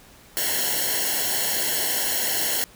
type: noise with comb filter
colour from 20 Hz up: white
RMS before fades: -24 dBFS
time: 0.37-2.64 s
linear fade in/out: 0 ms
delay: 0.82 ms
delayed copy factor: -1
effects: pink hiss -50 dBFS RMS until 2.75 s